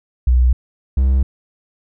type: tone pair in turn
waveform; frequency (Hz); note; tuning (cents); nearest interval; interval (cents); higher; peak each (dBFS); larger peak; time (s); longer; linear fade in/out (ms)
sine / triangle; 62 / 65.87; B1 / C2; +7 / +12; minor second; 105; second; -9; neither; 0.27-0.53 / 0.97-1.23; neither; 5
effects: none